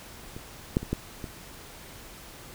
clicks, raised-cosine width 3 ms, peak -25 / -9 / -22 / -13 / -22 dBFS, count 5, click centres 0.365 / 0.769 / 0.83 / 0.93 / 1.242 s, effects pink hiss -46 dBFS RMS until 2.54 s

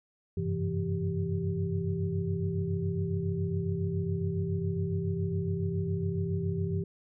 sine tone cluster, 92.7 / 99.9 / 132.4 / 167 / 391.4 Hz, F#2 / G2 / C3 / E3 / G4, +4 / +33 / +21 / +23 / -3 cents, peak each -35 / -34 / -39 / -32 / -36 dBFS, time 0.37-6.84 s, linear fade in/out 5 ms, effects none

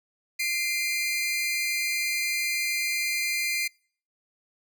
sawtooth tone pair together, 2084 / 2397 Hz, C7 / D7, -7 / +35 cents, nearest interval major second, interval 242 cents, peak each -25 / -25 dBFS, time 0.39-3.68 s, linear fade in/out 10 ms, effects noise-tail reverb RT60 0.5 s tail -26 dB re dry

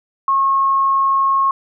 sine tone, 1087 Hz, C#6, 34 cents flat, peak -12 dBFS, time 0.28-1.51 s, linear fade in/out 2 ms, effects none

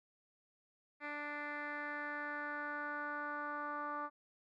10% pulse tone with low-pass filter sweep, 293.7 Hz, D4, in tune, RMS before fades -42 dBFS, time 1-4.1 s, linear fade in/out 50 ms, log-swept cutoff 2200 to 1200 Hz, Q 3.8, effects none

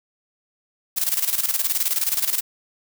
blue noise with tremolo, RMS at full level -20 dBFS, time 0.96-2.41 s, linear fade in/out 20 ms, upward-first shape square, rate 19 Hz, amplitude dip 70%, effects none

